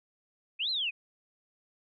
sine linear two-way sweep, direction up then down, 2414 to 4218 to 2414 Hz, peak -28 dBFS, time 0.59-0.91 s, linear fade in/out 20 ms, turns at 0.7 s, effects MP3 48 kbps

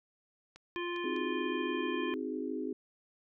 click train, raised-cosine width 0.2 ms, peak -34 dBFS, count 4, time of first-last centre 0.56-1.164 s, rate 4.97 Hz
harmonic tone, 349.2 Hz, F4, in tune, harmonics 1 / 3 / 5 / 7 / 9, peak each -36 / -41 / -43 / -44 / -46 dBFS, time 0.76-2.14 s, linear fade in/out 0 ms
sine chord, Ab dominant seventh, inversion first, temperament equal with one note detuned, 261.6 / 313.7 / 370 / 415.3 Hz, C4 / Eb4 / Gb4 / Ab4, 0 / +14 / 0 / 0 cents, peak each -38 / -39 / -42 / -40 dBFS, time 1.04-2.73 s, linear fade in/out 5 ms
effects none

